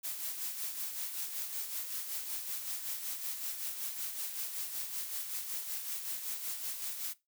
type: noise with tremolo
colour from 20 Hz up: blue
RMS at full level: -37 dBFS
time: 0.03-7.14 s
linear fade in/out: 20 ms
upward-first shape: sine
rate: 5.3 Hz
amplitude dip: 50%
effects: noise-tail reverb RT60 0.2 s tail -18 dB re dry